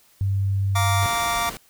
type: tone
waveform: sine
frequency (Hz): 98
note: G2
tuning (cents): 0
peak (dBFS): -19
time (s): 0.21-1.06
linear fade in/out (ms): 0
type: chord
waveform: sawtooth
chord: Bb major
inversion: second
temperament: just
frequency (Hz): 699.2 / 932.3 / 1165.4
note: F5 / Bb5 / D6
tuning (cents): +2 / 0 / -14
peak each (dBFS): -22 / -23 / -21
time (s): 0.75-1.5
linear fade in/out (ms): 10
type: noise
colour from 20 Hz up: pink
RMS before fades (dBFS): -35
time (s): 1.02-1.57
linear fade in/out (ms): 0
effects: white hiss -57 dBFS RMS until 1.69 s